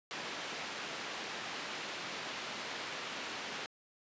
white band-pass noise, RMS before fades -42 dBFS, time 0.11-3.66 s, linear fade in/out 0 ms, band 190 to 3300 Hz, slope 12 dB/octave, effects resampled to 16000 Hz

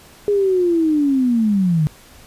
sine linear sweep, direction down, 415.3 to 146.83 Hz, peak -13 dBFS, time 0.28-1.87 s, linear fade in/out 0 ms, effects pink hiss -45 dBFS RMS until 2.26 s + resampled to 32000 Hz

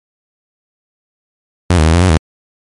sawtooth tone with pitch steps, 88.9 / 77.9 / 80.8 / 86.8 / 92.3 / 79.5 Hz, F2 / D#2 / E2 / F2 / F#2 / D#2, +31 / +3 / -34 / -10 / -4 / +38 cents, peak -3 dBFS, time 1.7-2.174 s, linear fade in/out 5 ms, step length 79 ms, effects MP3 48 kbps

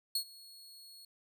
sawtooth tone with ADSR envelope, 4333 Hz, C#8, 40 cents flat, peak -26 dBFS, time 0.15-1.05 s, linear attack 4 ms, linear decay 83 ms, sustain -23 dB, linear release 3 ms, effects none

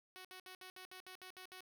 5% pulse tone bursts, 371 Hz, F#4, 5 cents sharp, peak -40 dBFS, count 10, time 0.16-1.606 s, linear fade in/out 0 ms, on 87 ms, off 64 ms, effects none

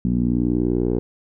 10% pulse tone with low-pass filter sweep, 60.1 Hz, B1, 46 cents flat, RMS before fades -20 dBFS, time 0.05-0.99 s, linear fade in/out 0 ms, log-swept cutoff 210 to 450 Hz, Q 3.2, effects none

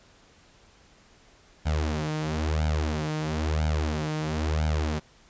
sawtooth tone with flanger, 77.1 Hz, D#2, 15 cents flat, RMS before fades -27 dBFS, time 1.65-5 s, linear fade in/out 20 ms, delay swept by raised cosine 1.3 to 6.5 ms, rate 1 Hz, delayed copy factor +1, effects pink hiss -57 dBFS RMS until 5.29 s + resampled to 16000 Hz

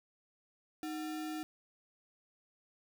sine tone with sample-and-hold, 311.1 Hz, D#4, in tune, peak -37 dBFS, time 0.83-1.43 s, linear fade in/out 0 ms, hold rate 1050 Hz, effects none

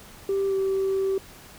sine tone with pitch glide, 392 to 386.2 Hz, G4 to G4, 0 to -26 cents, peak -20 dBFS, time 0.29-1.18 s, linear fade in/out 2 ms, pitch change -26 cents, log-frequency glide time 0.48-0.54 s, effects tanh soft clip ceiling -19 dBFS + pink hiss -47 dBFS RMS until 1.58 s

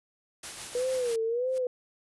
white noise with tremolo, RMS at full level -38 dBFS, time 0.43-1.16 s, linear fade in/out 5 ms, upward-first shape triangle, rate 6.3 Hz, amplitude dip 40%
sine tone with vibrato, 482.9 Hz, B4, 39 cents flat, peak -26 dBFS, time 0.75-1.67 s, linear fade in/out 2 ms, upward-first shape sine, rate 1.6 Hz, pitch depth 130 cents each way
white noise with exponential growth, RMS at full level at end -44 dBFS, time 1.46-1.58 s, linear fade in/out 0 ms, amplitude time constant 26 ms
effects resampled to 24000 Hz

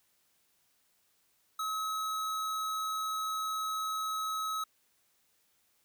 square tone, 1283 Hz, E6, 47 cents flat, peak -33 dBFS, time 1.59-4.64 s, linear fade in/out 5 ms, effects white hiss -72 dBFS RMS until 5.84 s

